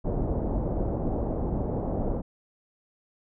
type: low-pass noise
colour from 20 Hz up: pink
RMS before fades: -28 dBFS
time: 0.04-2.22 s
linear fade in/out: 20 ms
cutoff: 700 Hz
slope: 24 dB/octave
effects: none